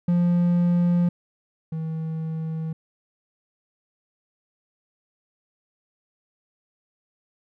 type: tone pair in turn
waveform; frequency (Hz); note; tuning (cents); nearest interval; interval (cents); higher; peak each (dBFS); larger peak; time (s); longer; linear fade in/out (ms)
triangle; 174.61 / 160.28; F3 / E3; 0 / -48; minor second; 148; first; -15 / -24; first; 0.08-1.09 / 1.72-2.73; neither; 5
effects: none